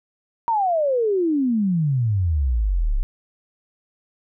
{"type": "exponential sweep", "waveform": "sine", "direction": "down", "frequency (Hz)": [951, 30.98], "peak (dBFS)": -17, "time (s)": [0.48, 3.03], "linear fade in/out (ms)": 0, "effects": []}